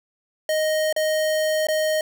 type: tone with dropouts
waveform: square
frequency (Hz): 622.3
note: D#5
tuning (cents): 0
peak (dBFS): -20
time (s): 0.49-2.01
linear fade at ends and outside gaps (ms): 2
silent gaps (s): 0.927-0.963 / 1.67-1.685
effects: none